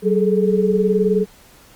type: tone cluster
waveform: sine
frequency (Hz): 189.7 / 418 / 437.1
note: F#3 / G#4 / A4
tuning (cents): +43 / +11 / -11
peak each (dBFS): -18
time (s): 0.02-1.26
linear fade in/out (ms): 50
effects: pink hiss -48 dBFS RMS until 1.75 s + Opus 32 kbps